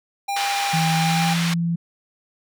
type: tone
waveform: square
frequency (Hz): 800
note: G5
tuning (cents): +35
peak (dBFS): -23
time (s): 0.28-1.34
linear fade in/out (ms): 10
type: band-pass noise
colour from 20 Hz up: white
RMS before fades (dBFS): -27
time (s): 0.36-1.54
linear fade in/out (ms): 5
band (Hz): 900 to 3900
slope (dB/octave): 12
type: tone with pitch glide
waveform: sine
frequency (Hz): 162.9 to 169.23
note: E3 to E3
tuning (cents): -20 to +46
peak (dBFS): -19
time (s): 0.73-1.76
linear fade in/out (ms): 10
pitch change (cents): +66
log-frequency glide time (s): 0.97-1.28
effects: none